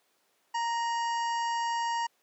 harmonic tone with a mistuned harmonic, 932.3 Hz, A#5, in tune, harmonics 1 / 2 / 3 / 5 / 6 / 7 / 8, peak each -28 / -38 / -42 / -46 / -46 / -51 / -49 dBFS, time 0.54-2.07 s, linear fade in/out 10 ms, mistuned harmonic 3, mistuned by +45 cents, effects pink hiss -70 dBFS RMS until 2.22 s + high-pass 400 Hz 12 dB/octave

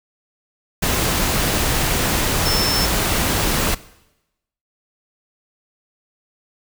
sine tone in noise, 5320 Hz, E8, 15 cents sharp, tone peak -20 dBFS, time 2.45-2.86 s, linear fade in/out 10 ms, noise pink, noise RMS -19 dBFS, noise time 0.82-3.75 s, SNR -4 dB, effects noise-tail reverb RT60 0.9 s tail -19 dB re dry

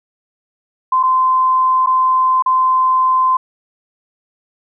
sine tone with dropouts, 1034 Hz, C6, 21 cents flat, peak -10 dBFS, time 0.92-3.37 s, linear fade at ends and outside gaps 5 ms, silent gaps 1.03-1.034 / 1.862-1.87 / 2.424-2.46 s, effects none

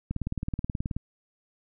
click train, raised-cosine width 5 ms, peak -17 dBFS, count 17, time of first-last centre 0.11-0.966 s, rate 18.7 Hz, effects none

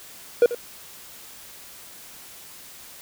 triangle tone with echo, 479.4 Hz, A#4, 48 cents sharp, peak -9 dBFS, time 0.42-0.46 s, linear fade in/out 2 ms, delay 88 ms, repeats 1, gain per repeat -14 dB, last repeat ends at 0.548 s, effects white hiss -44 dBFS RMS until 3.01 s

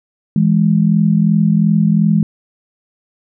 sine tone pair together, 164.81 / 207.6 Hz, E3 / G#3, 0 / 0 cents, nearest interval major third, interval 400 cents, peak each -12 dBFS, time 0.36-2.23 s, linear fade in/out 2 ms, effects none

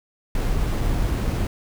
brown noise with sample-and-hold, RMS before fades -22 dBFS, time 0.35-1.47 s, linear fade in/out 2 ms, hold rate 11025 Hz, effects none

